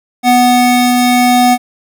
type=tone pair together; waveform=square; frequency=246.9 / 740 Hz; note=B3 / F#5; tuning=0 / 0 cents; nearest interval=octave + perfect fifth; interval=1900 cents; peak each=-10 dBFS; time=0.23-1.58 s; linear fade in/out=50 ms; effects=none